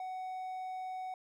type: tone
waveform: triangle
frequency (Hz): 746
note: F#5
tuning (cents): +14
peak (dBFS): -36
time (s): 0-1.14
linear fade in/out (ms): 2
effects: none